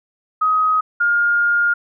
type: tone pair in turn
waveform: sine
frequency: 1261 / 1415.4 Hz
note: D#6 / F6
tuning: +23 / +23 cents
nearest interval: major second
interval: 200 cents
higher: second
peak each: -13 dBFS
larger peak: neither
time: 0.41-0.81 / 1-1.74 s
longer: second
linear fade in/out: 10 ms
effects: none